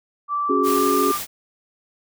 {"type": "tone with pitch glide", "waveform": "sine", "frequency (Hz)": [1165, 1191.5], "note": ["D6", "D6"], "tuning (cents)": [-14, 25], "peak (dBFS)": -20, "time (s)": [0.28, 1.19], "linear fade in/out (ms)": 50, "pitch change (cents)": 39, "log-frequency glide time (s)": [0.67, 0.88]}
{"type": "chord", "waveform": "sine", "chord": "C# suspended fourth", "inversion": "none", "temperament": "equal", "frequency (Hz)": [277.2, 370, 415.3], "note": ["C#4", "F#4", "G#4"], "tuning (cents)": [0, 0, 0], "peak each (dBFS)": -22, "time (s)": [0.49, 1.12], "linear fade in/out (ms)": 10}
{"type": "noise", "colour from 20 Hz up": "white", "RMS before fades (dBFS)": -29, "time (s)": [0.63, 1.27], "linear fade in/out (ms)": 50}
{"effects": []}